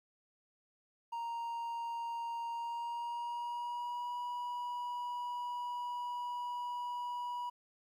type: tone with pitch glide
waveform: triangle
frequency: 932.3 to 972.5 Hz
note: A#5 to B5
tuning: 0 to -27 cents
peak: -35 dBFS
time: 1.12-7.5 s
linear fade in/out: 10 ms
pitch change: +73 cents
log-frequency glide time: 2.51-4.17 s
effects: 12-bit